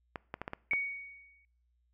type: clicks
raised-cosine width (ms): 0.5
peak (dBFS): -22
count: 6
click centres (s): 0.158 / 0.341 / 0.416 / 0.479 / 0.534 / 0.734
type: tone with exponential decay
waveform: sine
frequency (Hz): 2238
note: C#7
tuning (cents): +16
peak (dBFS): -26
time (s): 0.71-1.45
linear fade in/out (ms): 1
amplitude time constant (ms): 160
effects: noise-tail reverb RT60 0.6 s tail -23 dB re dry + added 60 Hz sine -70 dBFS peak until 1.93 s